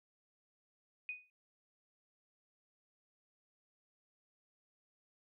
sine tone with exponential decay, 2487 Hz, D#7, 1 cent flat, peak -36 dBFS, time 1.09-1.3 s, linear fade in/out 1 ms, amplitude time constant 45 ms, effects none

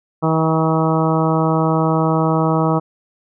harmonic tone, 160 Hz, D#3, 49 cents sharp, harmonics 1 / 2 / 3 / 4 / 5 / 6 / 7 / 8, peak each -17 / -20 / -22 / -23 / -24 / -25 / -25 / -26 dBFS, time 0.22-2.8 s, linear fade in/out 20 ms, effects none

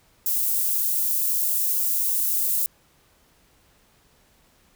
white high-pass noise, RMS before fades -23 dBFS, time 0.26-2.66 s, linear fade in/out 0 ms, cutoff 12000 Hz, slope 12 dB/octave, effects pink hiss -60 dBFS RMS until 4.75 s

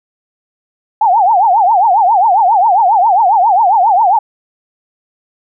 sine tone with vibrato, 808 Hz, G#5, 48 cents flat, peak -6 dBFS, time 1.01-4.19 s, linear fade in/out 5 ms, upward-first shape triangle, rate 7.4 Hz, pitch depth 280 cents each way, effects none

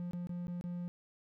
triangle tone with dropouts, 175.7 Hz, F3, 11 cents sharp, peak -35 dBFS, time 0-0.88 s, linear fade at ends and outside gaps 0 ms, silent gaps 0.11-0.133 / 0.271-0.293 / 0.47-0.481 / 0.611-0.64 s, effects none

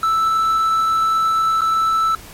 triangle tone with dropouts, 1318.5 Hz, E6, in tune, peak -12 dBFS, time 0.03-2.15 s, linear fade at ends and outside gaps 2 ms, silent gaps 1.609-1.617 s, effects pink hiss -39 dBFS RMS until 2.33 s + MP3 64 kbps

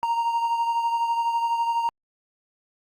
triangle beating tone pair, 929 / 941 Hz, A#5 / A#5, -6 / +16 cents, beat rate 12 Hz, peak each -20 / -29 dBFS, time 0.03-1.89 s, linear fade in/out 0 ms, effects Opus 48 kbps

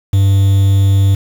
triangle tone with quantisation, 98 Hz, G2, in tune, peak -5 dBFS, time 0.13-1.15 s, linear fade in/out 5 ms, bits 5, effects none

